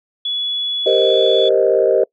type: tone with pitch glide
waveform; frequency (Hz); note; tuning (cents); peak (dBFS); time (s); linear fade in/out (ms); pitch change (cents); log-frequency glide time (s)
sine; 3400 to 3434; G#7 to A7; +40 to -43; -18; 0.25-1.49; 5; +17; 0.9-1.17
type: chord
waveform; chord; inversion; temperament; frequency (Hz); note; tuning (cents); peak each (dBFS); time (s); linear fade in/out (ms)
sine; C minor seventh; second; equal; 392 / 466.2 / 523.3 / 622.3; G4 / Bb4 / C5 / Eb5; 0 / 0 / 0 / 0; -16; 0.86-2.04; 5
effects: noise-tail reverb RT60 0.1 s tail -25 dB re dry + tanh soft clip ceiling -1 dBFS